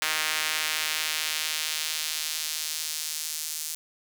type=tone with high-pass filter sweep; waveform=sawtooth; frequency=155.56 Hz; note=D#3; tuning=in tune; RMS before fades=-30 dBFS; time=0.02-3.75 s; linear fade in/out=0 ms; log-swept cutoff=1800 to 6600 Hz; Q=0.93; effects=none